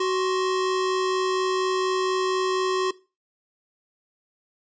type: tone pair together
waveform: square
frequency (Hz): 374.2 / 1058.4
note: F#4 / C6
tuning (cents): +20 / +20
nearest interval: octave + tritone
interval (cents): 1800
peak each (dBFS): -23 / -29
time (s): 0-2.91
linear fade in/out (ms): 5
effects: noise-tail reverb RT60 0.3 s tail -19 dB re dry + resampled to 16000 Hz